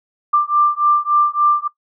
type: beating tone pair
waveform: sine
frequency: 1183 / 1186.5 Hz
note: D6 / D6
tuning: +12 / +17 cents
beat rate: 3.5 Hz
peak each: -15 dBFS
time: 0.33-1.68 s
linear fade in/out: 10 ms
effects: noise-tail reverb RT60 0.1 s tail -19 dB re dry